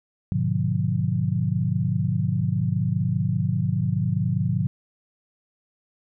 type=chord; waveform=sine; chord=G# diminished seventh; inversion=none; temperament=just; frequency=103.83 / 124.59 / 149.51 / 179.41 Hz; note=G#2 / B2 / D3 / F3; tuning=0 / +16 / +31 / +47 cents; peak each=-26 dBFS; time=0.32-4.67 s; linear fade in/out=0 ms; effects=none